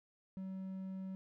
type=tone; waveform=triangle; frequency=189.8 Hz; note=F#3; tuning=44 cents sharp; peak=-39 dBFS; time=0.37-1.15 s; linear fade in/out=0 ms; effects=none